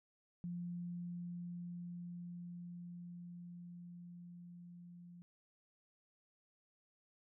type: tone with level ramp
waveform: sine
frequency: 174.61 Hz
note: F3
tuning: in tune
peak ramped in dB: -40 to -53 dBFS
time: 0.44-5.22 s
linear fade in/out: 0 ms
effects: none